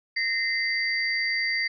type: tone cluster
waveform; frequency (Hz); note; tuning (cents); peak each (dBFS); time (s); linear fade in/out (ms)
sine; 1847 / 2065 / 4656; A#6 / C7 / D8; -16 / -23 / -16; -29 / -26 / -30; 0.16-1.68; 10
effects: none